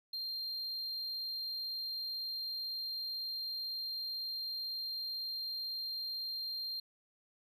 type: tone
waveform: triangle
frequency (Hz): 4186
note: C8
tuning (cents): 0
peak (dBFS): -36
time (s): 0.13-6.8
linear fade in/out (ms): 5
effects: none